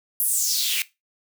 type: noise with high-pass filter sweep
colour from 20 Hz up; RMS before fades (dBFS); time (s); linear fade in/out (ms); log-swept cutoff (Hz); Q
white; -23; 0.2-0.82; 0; 12000 to 2300; 3.9
effects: noise-tail reverb RT60 0.2 s tail -17 dB re dry